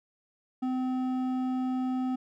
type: tone with hard clipping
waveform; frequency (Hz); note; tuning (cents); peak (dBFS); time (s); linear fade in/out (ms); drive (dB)
triangle; 256.4; C4; -35; -29; 0.62-2.16; 10; 12
effects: none